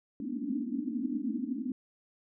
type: band-pass noise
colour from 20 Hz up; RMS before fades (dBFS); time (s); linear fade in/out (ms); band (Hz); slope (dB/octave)
pink; -34; 0.2-1.72; 2; 220 to 300; 96
effects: none